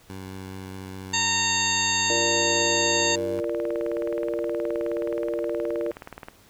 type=tone with vibrato; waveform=15% pulse; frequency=94.9 Hz; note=F#2; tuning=44 cents sharp; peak=-29 dBFS; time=0.09-3.41 s; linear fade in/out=10 ms; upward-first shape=sine; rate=4.7 Hz; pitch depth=11 cents each way
type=harmonic tone; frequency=918 Hz; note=A#5; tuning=27 cents flat; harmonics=1 / 2 / 3 / 4 / 5 / 7 / 8; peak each=-29 / -29 / -29 / -29 / -29 / -29 / -29 dBFS; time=1.13-3.16 s; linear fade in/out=10 ms
type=chord; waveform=sine; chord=Bb major; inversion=second; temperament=equal with one note detuned; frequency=342.8 / 466.2 / 587.3 Hz; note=F4 / Bb4 / D5; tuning=-32 / 0 / 0 cents; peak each=-29 dBFS; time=2.1-5.91 s; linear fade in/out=0 ms
type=click train; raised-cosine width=0.5 ms; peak=-22 dBFS; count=56; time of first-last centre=3.39-6.285 s; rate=19 Hz
effects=pink hiss -55 dBFS RMS until 6.49 s